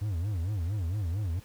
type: tone with vibrato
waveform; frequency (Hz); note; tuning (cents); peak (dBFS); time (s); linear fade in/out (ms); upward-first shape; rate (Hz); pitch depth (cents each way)
triangle; 93.6; F#2; +20; -26; 0.01-1.4; 10; sine; 4.4; 250
effects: pink hiss -56 dBFS RMS until 1.44 s